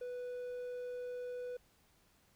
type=tone; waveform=triangle; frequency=493.9 Hz; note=B4; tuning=in tune; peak=-38 dBFS; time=0.01-1.57 s; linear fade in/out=5 ms; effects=pink hiss -70 dBFS RMS until 2.35 s